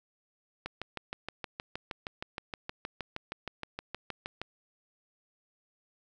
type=click train; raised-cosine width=0.3 ms; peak=-20 dBFS; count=25; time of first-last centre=0.66-4.416 s; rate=6.39 Hz; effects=none